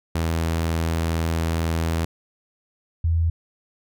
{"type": "tone pair in turn", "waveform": ["sawtooth", "sine"], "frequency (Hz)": [82.1, 82.77], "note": ["E2", "E2"], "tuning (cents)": [-6, 8], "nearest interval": "unison", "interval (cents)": 14, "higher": "second", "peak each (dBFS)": -17, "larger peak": "neither", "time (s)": [[0.15, 2.05], [3.04, 3.3]], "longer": "first", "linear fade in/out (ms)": 5, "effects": []}